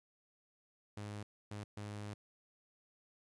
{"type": "tone bursts at uneven times", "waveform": "sawtooth", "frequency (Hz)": 103.83, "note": "G#2", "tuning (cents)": 0, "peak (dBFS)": -39, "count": 3, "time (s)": [[0.97, 1.23], [1.51, 1.64], [1.77, 2.14]], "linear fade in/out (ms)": 5, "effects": ["resampled to 24000 Hz", "13-bit"]}